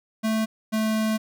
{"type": "tone pair in turn", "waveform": "square", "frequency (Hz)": [220, 218.4], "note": ["A3", "A3"], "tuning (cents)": [0, -13], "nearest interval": "unison", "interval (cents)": 13, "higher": "first", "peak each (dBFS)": -22, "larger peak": "neither", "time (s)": [[0.23, 0.46], [0.72, 1.18]], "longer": "second", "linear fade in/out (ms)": 20, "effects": []}